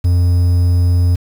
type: tone with quantisation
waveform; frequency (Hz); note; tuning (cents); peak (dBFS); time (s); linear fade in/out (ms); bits
triangle; 88; F2; +14; -7; 0.04-1.16; 10; 6
effects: none